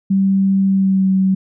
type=tone with pitch glide; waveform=sine; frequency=193.9 to 190.24 Hz; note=G3 to F#3; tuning=-19 to +48 cents; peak=-11 dBFS; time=0.1-1.35 s; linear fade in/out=10 ms; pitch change=-33 cents; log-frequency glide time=0.66-1.1 s; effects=none